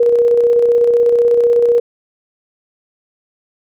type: tone with tremolo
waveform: sine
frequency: 475.6 Hz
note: A#4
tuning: 35 cents sharp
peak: -7 dBFS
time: 0-1.8 s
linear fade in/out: 5 ms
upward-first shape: square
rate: 16 Hz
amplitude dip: 30%
effects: none